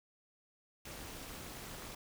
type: noise with amplitude modulation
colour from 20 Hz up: pink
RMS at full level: -44 dBFS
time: 0.85-1.95 s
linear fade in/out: 5 ms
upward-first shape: sine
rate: 249 Hz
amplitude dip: 75%
effects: none